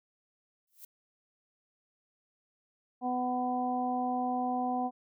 violet noise with exponential growth, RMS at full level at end -44 dBFS, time 0.67-0.85 s, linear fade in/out 5 ms, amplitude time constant 37 ms
harmonic tone, 250 Hz, B3, 21 cents sharp, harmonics 1 / 2 / 3 / 4, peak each -33 / -41 / -31 / -41 dBFS, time 3.01-4.91 s, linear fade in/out 50 ms
effects none

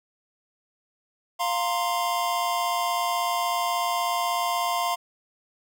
square chord, F suspended fourth, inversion none, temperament just, 698.5 / 931.3 / 1047.7 Hz, F5 / Bb5 / C6, 0 / -2 / +2 cents, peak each -28 / -31 / -28 dBFS, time 1.39-4.96 s, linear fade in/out 20 ms, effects none

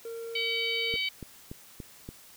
triangle tone, 460 Hz, A#4, 23 cents flat, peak -34 dBFS, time 0.05-0.96 s, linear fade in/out 2 ms
harmonic tone, 760 Hz, F#5, 46 cents sharp, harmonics 3 / 4 / 5 / 6, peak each -31 / -32 / -37 / -38 dBFS, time 0.35-1.09 s, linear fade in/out 5 ms
click train, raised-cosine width 3 ms, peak -26 dBFS, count 5, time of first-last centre 0.94-2.089 s, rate 3.48 Hz
effects white hiss -53 dBFS RMS until 2.36 s

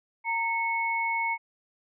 sine tone pair together, 921.8 / 2200 Hz, A#5 / C#7, -20 / -14 cents, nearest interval octave + minor third, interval 1506 cents, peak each -28 dBFS, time 0.24-1.38 s, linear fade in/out 50 ms, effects none

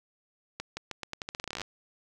accelerating click train, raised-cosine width 0.2 ms, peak -18 dBFS, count 19, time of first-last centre 0.6-1.616 s, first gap 170 ms, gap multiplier 0.84, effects none

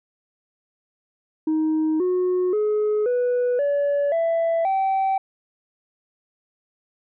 sine tone with pitch steps, 313.5 / 364.3 / 423.3 / 491.9 / 571.7 / 664.3 / 771.9 Hz, D#4 / F#4 / G#4 / B4 / D5 / E5 / G5, +13 / -27 / +33 / -7 / -47 / +13 / -27 cents, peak -16 dBFS, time 1.47-5.18 s, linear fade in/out 5 ms, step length 530 ms, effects tanh soft clip ceiling -17 dBFS

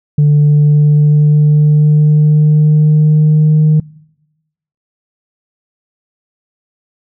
sine tone with pitch glide, 147.4 to 154.1 Hz, D3 to D#3, +7 to -16 cents, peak -3 dBFS, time 0.18-3.8 s, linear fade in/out 5 ms, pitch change +77 cents, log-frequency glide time 0.3-3.65 s, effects noise-tail reverb RT60 1.0 s tail -26 dB re dry + tanh soft clip ceiling -3 dBFS

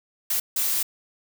blue noise bursts at uneven times, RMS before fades -24 dBFS, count 2, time 0.3-0.4 / 0.56-0.83 s, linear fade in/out 5 ms, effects none

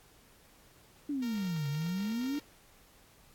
sine exponential two-way sweep, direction down then up, 299 to 138.59 to 299 Hz, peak -31 dBFS, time 1.09-2.39 s, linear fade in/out 5 ms, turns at 1.68 s
5% pulse tone, 462.7 Hz, A#4, 13 cents flat, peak -33 dBFS, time 1.22-2.4 s, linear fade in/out 5 ms
effects pink hiss -61 dBFS RMS until 3.34 s + AAC 64 kbps

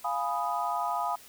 sine chord, F half-diminished seventh, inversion none, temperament equal, 698.5 / 830.6 / 987.8 / 1244.5 Hz, F5 / Ab5 / Cb6 / Eb6, 0 / 0 / 0 / 0 cents, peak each -33 dBFS, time 0.04-1.16 s, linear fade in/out 10 ms, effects white hiss -52 dBFS RMS until 1.28 s

